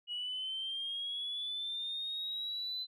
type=linear sweep; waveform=sine; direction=up; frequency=2904 to 4044 Hz; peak=-35 dBFS; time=0.07-2.87 s; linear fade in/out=50 ms; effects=tanh soft clip ceiling -31 dBFS